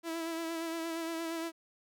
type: tone with vibrato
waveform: sawtooth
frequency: 329.6 Hz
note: E4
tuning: in tune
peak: -31 dBFS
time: 0.03-1.52 s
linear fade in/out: 50 ms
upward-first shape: sine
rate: 8.6 Hz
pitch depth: 30 cents each way
effects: none